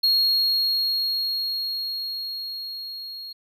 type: tone with level ramp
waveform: triangle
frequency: 4287 Hz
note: C8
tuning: 41 cents sharp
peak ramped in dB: -15 to -33 dBFS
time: 0.03-3.33 s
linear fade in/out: 10 ms
effects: none